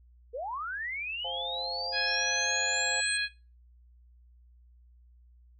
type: linear sweep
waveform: sine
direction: up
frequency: 440 to 8372 Hz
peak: -33 dBFS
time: 0.33-3.18 s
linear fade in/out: 20 ms
type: chord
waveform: sine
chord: F minor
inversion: second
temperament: just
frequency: 523.8 / 698.5 / 838.1 Hz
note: C5 / F5 / Ab5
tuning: +2 / 0 / +16 cents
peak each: -40 dBFS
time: 1.24-3.01 s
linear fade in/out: 10 ms
type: harmonic tone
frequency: 830.6 Hz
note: G#5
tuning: in tune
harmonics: 2 / 3 / 4 / 5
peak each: -30 / -34 / -37 / -33 dBFS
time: 1.92-3.29 s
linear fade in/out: 50 ms
effects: noise-tail reverb RT60 0.3 s tail -17 dB re dry + added 60 Hz sine -55 dBFS peak until 5.59 s